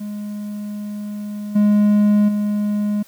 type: tone with level steps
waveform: triangle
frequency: 207.7 Hz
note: G#3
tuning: in tune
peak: -23 / -9 / -15 dBFS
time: 0-3.03 s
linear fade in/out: 10 ms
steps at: 1.55 / 2.28 s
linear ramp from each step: 10 ms
effects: white hiss -50 dBFS RMS until 3.07 s